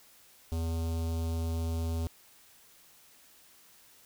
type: tone with notch filter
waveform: square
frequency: 82.2 Hz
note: E2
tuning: 4 cents flat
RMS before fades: -32 dBFS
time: 0.52-2.07 s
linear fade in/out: 0 ms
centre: 1800 Hz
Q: 0.55
effects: white hiss -59 dBFS RMS until 4.05 s